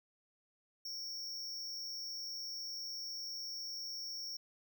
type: tone with amplitude modulation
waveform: square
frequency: 5490 Hz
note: F8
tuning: 31 cents flat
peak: -38 dBFS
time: 0.85-4.37 s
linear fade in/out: 5 ms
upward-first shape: sine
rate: 224 Hz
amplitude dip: 75%
effects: none